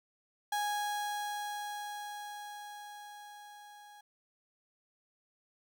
35% pulse tone with level ramp, 828 Hz, G#5, 5 cents flat, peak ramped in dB -29 to -51 dBFS, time 0.52-4.01 s, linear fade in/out 5 ms, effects none

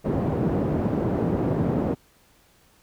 pink band-pass noise, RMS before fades -24 dBFS, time 0.04-1.95 s, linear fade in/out 20 ms, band 120 to 480 Hz, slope 12 dB/octave, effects pink hiss -59 dBFS RMS until 2.82 s

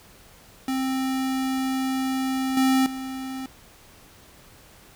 square tone with level steps, 263.3 Hz, C4, 11 cents sharp, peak -24 / -18 / -31 dBFS, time 0.68-3.46 s, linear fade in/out 2 ms, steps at 2.57 / 2.86 s, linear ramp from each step 2 ms, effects pink hiss -51 dBFS RMS until 4.95 s

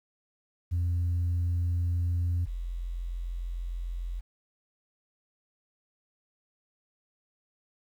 sine tone pair in turn, 86.8 / 43.4 Hz, F2 / F1, -10 / -10 cents, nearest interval octave, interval 1200 cents, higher first, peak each -23 / -31 dBFS, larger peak first, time 0.71-2.46 / 2.46-4.21 s, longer neither, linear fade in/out 20 ms, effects tanh soft clip ceiling -23 dBFS + 10-bit

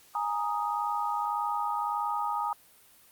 sine chord, Ab suspended second, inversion none, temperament equal, 830.6 / 932.3 / 1244.5 Hz, Ab5 / Bb5 / Eb6, 0 / 0 / 0 cents, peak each -32 dBFS, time 0.15-2.53 s, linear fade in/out 2 ms, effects white hiss -58 dBFS RMS until 3.11 s + Opus 48 kbps

